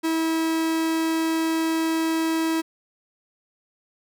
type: tone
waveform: 45% pulse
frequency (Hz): 324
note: E4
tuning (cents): -30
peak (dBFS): -21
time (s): 0.03-2.62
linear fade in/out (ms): 20
effects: none